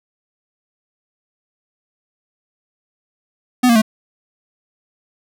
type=tone with pitch steps; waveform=square; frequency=250 / 233.3 / 217.6 Hz; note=B3 / A#3 / A3; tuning=+21 / +2 / -19 cents; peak=-10 dBFS; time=3.63-3.819 s; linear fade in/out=10 ms; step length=63 ms; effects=none